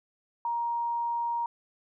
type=tone; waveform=sine; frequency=940 Hz; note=A#5; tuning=14 cents sharp; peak=-27 dBFS; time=0.45-1.46 s; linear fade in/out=2 ms; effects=none